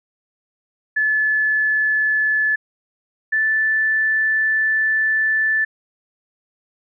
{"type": "tone pair in turn", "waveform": "sine", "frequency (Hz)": [1728, 1755.2], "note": ["A6", "A6"], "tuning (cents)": [-32, -5], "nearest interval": "unison", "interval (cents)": 27, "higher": "second", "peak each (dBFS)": -15, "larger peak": "neither", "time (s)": [[0.96, 2.56], [3.32, 5.65]], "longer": "second", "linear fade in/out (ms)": 10, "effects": []}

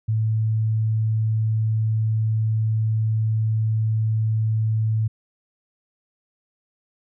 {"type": "tone", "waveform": "sine", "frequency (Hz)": 110, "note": "A2", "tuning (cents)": 0, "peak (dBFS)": -18, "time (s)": [0.08, 5.08], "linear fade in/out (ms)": 10, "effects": []}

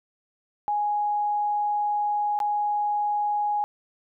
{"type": "tone with dropouts", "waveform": "sine", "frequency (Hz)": 830.6, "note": "G#5", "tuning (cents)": 0, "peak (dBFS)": -22, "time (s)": [0.68, 3.64], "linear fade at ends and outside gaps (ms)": 0, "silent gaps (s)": [2.39, 2.402], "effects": []}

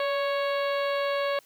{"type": "harmonic tone with a mistuned harmonic", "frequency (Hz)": 554.4, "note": "C#5", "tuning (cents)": 0, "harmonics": [1, 2, 3, 4, 5, 6, 7, 8], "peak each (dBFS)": [-26, -32, -36, -38, -40, -42, -43, -44], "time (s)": [0, 1.39], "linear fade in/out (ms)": 2, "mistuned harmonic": 1, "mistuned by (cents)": 35, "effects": ["white hiss -59 dBFS RMS until 1.45 s"]}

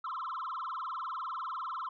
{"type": "tone with vibrato", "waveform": "sine", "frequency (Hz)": 1172, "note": "D6", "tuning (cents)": -4, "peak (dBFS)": -33, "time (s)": [0.04, 1.89], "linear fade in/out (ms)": 5, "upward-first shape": "sine", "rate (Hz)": 20, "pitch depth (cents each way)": 260, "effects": ["tanh soft clip ceiling -33 dBFS"]}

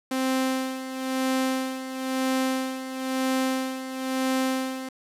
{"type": "tone with tremolo", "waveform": "sawtooth", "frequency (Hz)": 261.6, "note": "C4", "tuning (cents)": 0, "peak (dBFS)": -18, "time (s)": [0.11, 4.89], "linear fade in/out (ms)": 5, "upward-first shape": "sine", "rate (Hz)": 1, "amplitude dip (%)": 70, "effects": ["resampled to 32000 Hz", "8-bit"]}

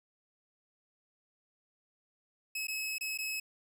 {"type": "tone with dropouts", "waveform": "sawtooth", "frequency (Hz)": 2574, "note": "E7", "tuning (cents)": -42, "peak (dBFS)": -31, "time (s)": [2.55, 3.4], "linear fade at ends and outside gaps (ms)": 5, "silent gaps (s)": [[2.671, 2.682], [2.983, 3.009], [3.176, 3.186]], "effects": []}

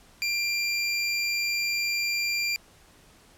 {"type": "tone", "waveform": "25% pulse", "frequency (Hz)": 2380, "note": "D7", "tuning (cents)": 22, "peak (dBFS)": -21, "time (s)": [0.22, 2.56], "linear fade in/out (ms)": 0, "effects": ["pink hiss -56 dBFS RMS until 3.37 s", "low-pass 12000 Hz 12 dB/octave"]}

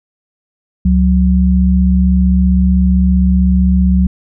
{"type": "tone pair together", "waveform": "sine", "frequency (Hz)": [69.3, 184.86], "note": ["C#2", "F#3"], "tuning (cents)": [0, -1], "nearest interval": "octave + perfect fourth", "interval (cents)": 1699, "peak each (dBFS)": -10, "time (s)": [0.85, 4.07], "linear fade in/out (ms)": 5, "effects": []}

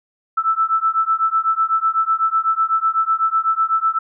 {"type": "beating tone pair", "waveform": "sine", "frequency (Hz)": [1316, 1324], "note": ["E6", "E6"], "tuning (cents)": [-3, 7], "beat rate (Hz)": 8, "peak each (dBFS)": -18, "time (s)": [0.37, 3.99], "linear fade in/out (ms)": 10, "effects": []}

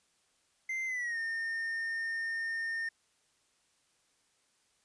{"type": "tone with pitch glide", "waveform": "triangle", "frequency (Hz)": [2081, 1822.1], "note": ["C7", "A#6"], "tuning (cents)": [-10, -40], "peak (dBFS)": -31, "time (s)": [0.69, 2.89], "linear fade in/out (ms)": 5, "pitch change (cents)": -230, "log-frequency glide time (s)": [0.86, 1.18], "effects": ["white hiss -72 dBFS RMS until 4.84 s", "resampled to 22050 Hz"]}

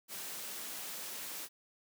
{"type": "high-pass noise", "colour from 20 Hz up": "white", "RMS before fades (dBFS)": -43, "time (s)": [0.08, 1.49], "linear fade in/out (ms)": 50, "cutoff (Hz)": 150, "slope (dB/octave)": 24, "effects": []}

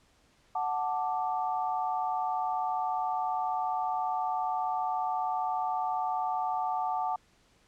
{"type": "chord", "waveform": "sine", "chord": "D major", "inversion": "first", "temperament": "equal", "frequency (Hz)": [740, 880, 1174.7], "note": ["F#5", "A5", "D6"], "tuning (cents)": [0, 0, 0], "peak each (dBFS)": [-31, -32, -36], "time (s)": [0.55, 7.16], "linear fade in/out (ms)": 5, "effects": ["pink hiss -65 dBFS RMS until 7.67 s", "low-pass 8000 Hz 12 dB/octave"]}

